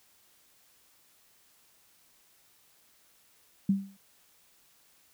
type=tone with exponential decay; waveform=sine; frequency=196 Hz; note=G3; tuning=in tune; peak=-19 dBFS; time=3.69-3.97 s; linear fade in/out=5 ms; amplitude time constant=59 ms; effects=white hiss -64 dBFS RMS until 5.13 s